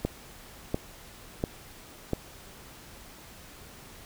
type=click train; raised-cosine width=2 ms; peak=-13 dBFS; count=4; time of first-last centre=0.05-2.133 s; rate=1.44 Hz; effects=pink hiss -49 dBFS RMS until 4.05 s